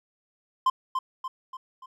triangle tone with echo, 1042 Hz, C6, 7 cents flat, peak -16 dBFS, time 0.66-0.7 s, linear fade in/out 5 ms, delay 290 ms, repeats 4, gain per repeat -6 dB, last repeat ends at 1.86 s, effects none

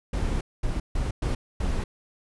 brown noise bursts at uneven times, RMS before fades -26 dBFS, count 5, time 0.13-0.41 / 0.63-0.8 / 0.95-1.11 / 1.22-1.35 / 1.6-1.84 s, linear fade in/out 5 ms, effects resampled to 24000 Hz

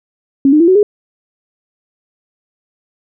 sine tone with pitch steps, 273.5 / 303.5 / 336.7 / 373.6 / 414.5 Hz, C#4 / D#4 / E4 / F#4 / G#4, -23 / -43 / +37 / +17 / -3 cents, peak -5 dBFS, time 0.45-0.83 s, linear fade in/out 2 ms, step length 76 ms, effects none

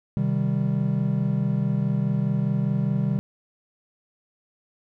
triangle chord, C minor, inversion none, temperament equal, 130.81 / 155.56 / 196 Hz, C3 / Eb3 / G3, 0 / 0 / 0 cents, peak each -23 / -24 / -23 dBFS, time 0.17-3.19 s, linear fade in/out 0 ms, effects none

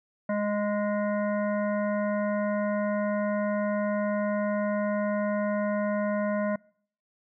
harmonic tone, 207 Hz, G#3, 5 cents flat, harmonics 1 / 3 / 5 / 7 / 9 / 10, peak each -28 / -28 / -37 / -39 / -42 / -49 dBFS, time 0.29-6.56 s, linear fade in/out 5 ms, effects noise-tail reverb RT60 0.6 s tail -26 dB re dry

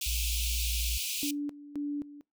pink high-pass noise, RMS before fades -34 dBFS, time 0.01-1.31 s, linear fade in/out 5 ms, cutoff 2400 Hz, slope 96 dB/octave
sine tone, 58.27 Hz, A#1, in tune, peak -30 dBFS, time 0.06-0.98 s, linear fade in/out 10 ms
sine tone with tremolo, 290 Hz, D4, 22 cents flat, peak -30 dBFS, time 1.23-2.21 s, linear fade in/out 0 ms, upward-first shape square, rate 1.9 Hz, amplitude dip 80%
effects noise-tail reverb RT60 0.2 s tail -23 dB re dry

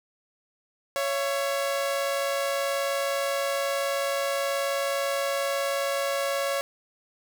sawtooth tone pair together, 556.1 / 675 Hz, C#5 / E5, +5 / +41 cents, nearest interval minor third, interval 336 cents, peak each -22 / -29 dBFS, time 0.96-6.61 s, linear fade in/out 0 ms, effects none

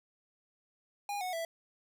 square tone with pitch steps, 815 / 734.5 / 662 Hz, G#5 / F#5 / E5, -33 / -13 / +7 cents, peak -35 dBFS, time 1.09-1.45 s, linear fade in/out 2 ms, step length 120 ms, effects none

